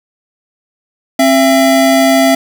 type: tone pair together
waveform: square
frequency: 266.7 / 672 Hz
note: C4 / E5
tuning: +33 / +33 cents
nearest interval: octave + major third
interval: 1600 cents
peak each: -10 dBFS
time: 1.19-2.35 s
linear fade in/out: 5 ms
effects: none